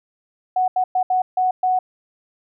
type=tone bursts at uneven times; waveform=sine; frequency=740 Hz; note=F#5; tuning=in tune; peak=-15 dBFS; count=6; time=0.56-0.68 / 0.76-0.84 / 0.95-1.03 / 1.1-1.22 / 1.37-1.51 / 1.63-1.79 s; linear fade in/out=5 ms; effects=none